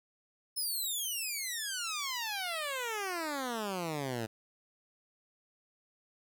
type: exponential sweep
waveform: 10% pulse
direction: down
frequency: 5274 to 108.2 Hz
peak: -26 dBFS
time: 0.56-4.27 s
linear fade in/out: 20 ms
effects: none